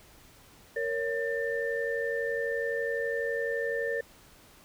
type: tone cluster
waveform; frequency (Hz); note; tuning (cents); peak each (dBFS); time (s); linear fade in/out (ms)
sine; 464.1 / 556 / 1790; A#4 / C#5 / A6; -8 / +5 / +29; -31 / -34 / -33; 0.76-4.01; 5
effects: pink hiss -56 dBFS RMS until 4.64 s